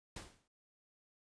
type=noise with exponential decay; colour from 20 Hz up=pink; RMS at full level=-44 dBFS; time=0.16-0.48 s; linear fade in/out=5 ms; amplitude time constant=68 ms; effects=resampled to 22050 Hz